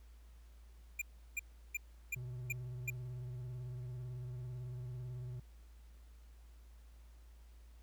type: tone bursts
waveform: square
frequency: 2400 Hz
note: D7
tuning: 37 cents sharp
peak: -36 dBFS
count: 6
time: 0.99-2.902 s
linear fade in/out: 5 ms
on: 27 ms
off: 350 ms
type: tone with vibrato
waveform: triangle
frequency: 124.4 Hz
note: B2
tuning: 13 cents sharp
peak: -40 dBFS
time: 2.16-5.4 s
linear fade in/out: 5 ms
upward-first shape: triangle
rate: 18 Hz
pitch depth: 63 cents each way
effects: added 57 Hz sine -55 dBFS peak until 7.82 s + pink hiss -71 dBFS RMS until 7.82 s